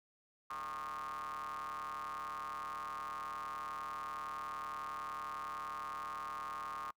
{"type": "ring-modulated tone", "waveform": "45% pulse", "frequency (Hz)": 70.9, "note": "C#2", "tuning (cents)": 40, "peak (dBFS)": -38, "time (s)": [0.5, 6.91], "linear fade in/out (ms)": 5, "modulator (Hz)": 1150, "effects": ["noise-tail reverb RT60 0.1 s tail -26 dB re dry"]}